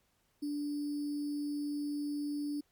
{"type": "tone with sample-and-hold", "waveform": "sine", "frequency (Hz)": 291.8, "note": "D4", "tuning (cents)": -11, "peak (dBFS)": -33, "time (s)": [0.42, 2.61], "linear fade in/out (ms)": 10, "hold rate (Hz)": 4900, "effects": ["pink hiss -74 dBFS RMS until 2.71 s", "MP3 96 kbps"]}